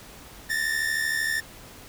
45% pulse tone pair together, 1759 / 1831.9 Hz, A6 / A#6, -1 / -31 cents, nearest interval minor second, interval 70 cents, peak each -27 dBFS, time 0.49-1.41 s, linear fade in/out 20 ms, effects pink hiss -46 dBFS RMS until 1.88 s

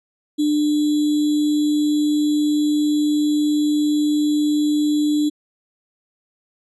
sine tone with sample-and-hold, 298.5 Hz, D4, 28 cents sharp, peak -15 dBFS, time 0.38-5.3 s, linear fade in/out 20 ms, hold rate 3675 Hz, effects resampled to 24000 Hz

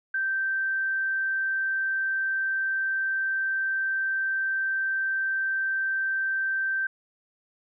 sine tone, 1560 Hz, G6, 9 cents flat, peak -24 dBFS, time 0.14-6.87 s, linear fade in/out 5 ms, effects none

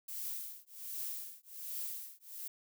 violet noise with tremolo, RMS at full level -39 dBFS, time 0.08-2.48 s, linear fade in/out 5 ms, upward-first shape triangle, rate 1.3 Hz, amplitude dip 100%, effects none

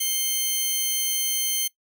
10% pulse tone pair together, 2142 / 3119 Hz, C7 / G7, +40 / -9 cents, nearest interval perfect fifth, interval 651 cents, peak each -23 / -15 dBFS, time 0-1.68 s, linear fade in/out 10 ms, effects noise-tail reverb RT60 0.1 s tail -21 dB re dry

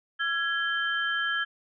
sine tone cluster, 1356 / 1665 / 3115 Hz, E6 / G#6 / G7, +49 / +4 / -12 cents, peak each -32 / -27 / -33 dBFS, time 0.19-1.45 s, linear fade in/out 20 ms, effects none

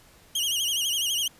sawtooth tone with vibrato, 3042 Hz, F#7, 47 cents sharp, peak -21 dBFS, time 0.35-1.28 s, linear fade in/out 5 ms, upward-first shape sine, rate 12 Hz, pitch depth 130 cents each way, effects pink hiss -55 dBFS RMS until 1.39 s + resampled to 32000 Hz

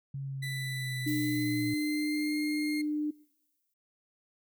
sine exponential sweep, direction down, 138.5 to 118.1 Hz, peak -34 dBFS, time 0.14-1.74 s, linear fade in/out 5 ms
30% pulse tone with pitch glide, 1985 to 2127 Hz, B6 to C7, +8 to +28 cents, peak -34 dBFS, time 0.42-2.82 s, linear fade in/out 10 ms, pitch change +120 cents, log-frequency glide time 1.03-2.36 s
sine tone, 300 Hz, D4, 37 cents sharp, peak -28 dBFS, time 1.06-3.11 s, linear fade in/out 10 ms
violet noise with exponential decay, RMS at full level -41 dBFS, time 1.07-3.74 s, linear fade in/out 5 ms, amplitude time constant 580 ms
effects noise-tail reverb RT60 0.7 s tail -26 dB re dry

